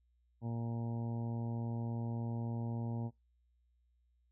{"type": "harmonic tone", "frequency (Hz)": 116.54, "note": "A#2", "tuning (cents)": 0, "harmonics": [1, 2, 3, 4, 5, 6, 7, 8], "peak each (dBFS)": [-37, -41, -51, -53, -54, -57, -54, -57], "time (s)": [0.41, 3.11], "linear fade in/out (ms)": 50, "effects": ["noise-tail reverb RT60 0.2 s tail -25 dB re dry", "added 60 Hz sine -70 dBFS peak until 4.31 s"]}